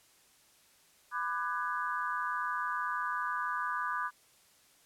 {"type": "chord", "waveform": "sine", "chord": "G# half-diminished seventh", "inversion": "first", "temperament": "just", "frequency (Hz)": [996.7, 1196.1, 1495.1, 1661.2], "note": ["B5", "D6", "F#6", "G#6"], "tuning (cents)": [16, 31, 18, 0], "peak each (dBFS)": [-37, -35, -38, -40], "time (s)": [1.11, 4.11], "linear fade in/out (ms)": 50, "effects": ["white hiss -64 dBFS RMS until 4.85 s", "low-pass 12000 Hz 12 dB/octave"]}